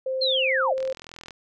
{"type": "tone with pitch glide", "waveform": "sine", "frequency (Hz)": [523.3, 526.9], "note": ["C5", "C5"], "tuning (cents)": [0, 12], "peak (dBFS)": -24, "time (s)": [0.06, 0.93], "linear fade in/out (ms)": 5, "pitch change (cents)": 12, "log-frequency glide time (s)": [0.18, 0.66]}
{"type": "linear sweep", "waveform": "sine", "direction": "down", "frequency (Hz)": [4291, 475.4], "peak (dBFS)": -21, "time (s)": [0.21, 0.74], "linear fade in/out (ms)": 10}
{"type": "click train", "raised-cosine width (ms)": 0.2, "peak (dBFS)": -23, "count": 23, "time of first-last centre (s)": [0.78, 1.308], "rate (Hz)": 41.7}
{"effects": []}